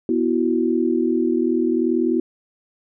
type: chord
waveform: sine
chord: B suspended fourth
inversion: none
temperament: equal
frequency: 246.9 / 329.6 / 370 Hz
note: B3 / E4 / F#4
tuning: 0 / 0 / 0 cents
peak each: -21 / -20 / -22 dBFS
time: 0.09-2.2 s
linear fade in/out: 2 ms
effects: none